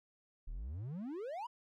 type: exponential sweep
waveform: triangle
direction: up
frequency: 32.7 to 1017 Hz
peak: -38 dBFS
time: 0.47-1.47 s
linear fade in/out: 10 ms
effects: none